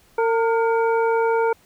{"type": "harmonic tone with a mistuned harmonic", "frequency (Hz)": 455.5, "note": "A#4", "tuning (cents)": -40, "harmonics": [1, 2, 3, 5], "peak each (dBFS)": [-18, -22, -28, -36], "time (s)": [0.18, 1.53], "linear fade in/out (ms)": 5, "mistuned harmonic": 3, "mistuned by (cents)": 59, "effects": ["pink hiss -56 dBFS RMS until 1.65 s"]}